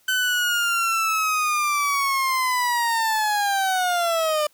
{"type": "linear sweep", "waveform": "30% pulse", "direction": "down", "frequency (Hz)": [1524, 594], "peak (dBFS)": -17, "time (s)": [0.08, 4.47], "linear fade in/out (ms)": 5, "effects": ["white hiss -60 dBFS RMS until 4.53 s"]}